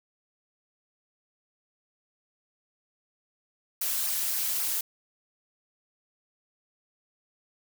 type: noise with flanger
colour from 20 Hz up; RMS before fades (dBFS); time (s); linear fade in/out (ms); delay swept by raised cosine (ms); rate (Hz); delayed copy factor
blue; -29; 3.81-4.81; 5; 0.26 to 4.36; 3.7; -1
effects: none